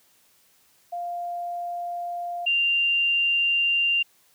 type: tone pair in turn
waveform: sine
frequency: 698.5 / 2784 Hz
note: F5 / F7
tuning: 0 / -6 cents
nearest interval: 2 octaves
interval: 2394 cents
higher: second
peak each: -28 / -19 dBFS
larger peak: second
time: 0.92-2.46 / 2.46-4.03 s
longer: second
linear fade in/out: 10 ms
effects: white hiss -61 dBFS RMS until 4.34 s + high-pass 60 Hz 12 dB/octave